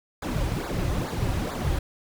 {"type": "noise with flanger", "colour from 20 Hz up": "brown", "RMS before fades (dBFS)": -27, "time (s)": [0.22, 1.79], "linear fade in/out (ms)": 5, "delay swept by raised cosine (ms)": [0.34, 4.74], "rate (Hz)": 2.3, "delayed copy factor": -0.9, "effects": []}